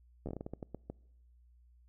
slowing click train, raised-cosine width 2 ms, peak -27 dBFS, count 12, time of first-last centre 0.26-0.9 s, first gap 12 ms, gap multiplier 1.29, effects noise-tail reverb RT60 0.9 s tail -25 dB re dry + added 60 Hz sine -60 dBFS peak until 1.88 s

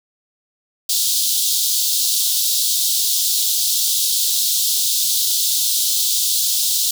pink high-pass noise, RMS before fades -18 dBFS, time 0.89-6.91 s, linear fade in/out 5 ms, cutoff 3500 Hz, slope 48 dB/octave, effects none

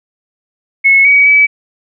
sine tone with pitch steps, 2190 / 2263 / 2290 Hz, C#7 / C#7 / D7, -22 / +35 / -44 cents, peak -4 dBFS, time 0.84-1.47 s, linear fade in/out 20 ms, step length 210 ms, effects none

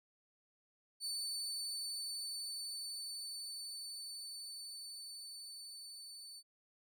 30% pulse tone with level ramp, 4508 Hz, C#8, 28 cents sharp, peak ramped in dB -35 to -47 dBFS, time 1-6.43 s, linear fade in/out 50 ms, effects none

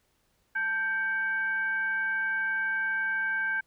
sine tone with frequency modulation, 1568 Hz, G6, in tune, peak -26 dBFS, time 0.55-3.61 s, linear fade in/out 10 ms, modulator 685 Hz, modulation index 0.41, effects pink hiss -71 dBFS RMS until 3.66 s

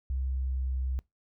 sine tone with pitch glide, 65.41 to 64.73 Hz, C2 to C2, 0 to -18 cents, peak -28 dBFS, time 0.1-0.99 s, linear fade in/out 0 ms, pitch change -18 cents, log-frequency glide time 0.27-0.7 s, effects noise-tail reverb RT60 0.2 s tail -24 dB re dry

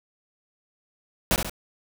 pink noise with echo, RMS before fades -21 dBFS, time 1.31-1.36 s, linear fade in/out 0 ms, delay 68 ms, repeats 2, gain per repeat -6 dB, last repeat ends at 1.496 s, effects none

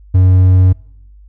triangle tone, 92.5 Hz, F#2, in tune, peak -3 dBFS, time 0.14-0.73 s, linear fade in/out 10 ms, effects noise-tail reverb RT60 0.8 s tail -25 dB re dry + added 50 Hz sine -37 dBFS peak until 1.28 s

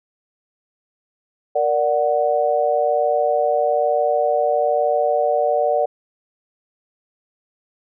sine chord, Bb augmented, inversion none, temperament equal, 466.2 / 587.3 / 740 Hz, Bb4 / D5 / F#5, 0 / 0 / 0 cents, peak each -22 / -18 / -20 dBFS, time 1.55-5.86 s, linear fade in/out 10 ms, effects none

